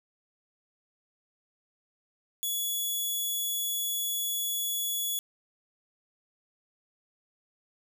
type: tone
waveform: 5% pulse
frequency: 3400 Hz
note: G#7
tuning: 40 cents sharp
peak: -21 dBFS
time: 2.43-5.19 s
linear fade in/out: 0 ms
effects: none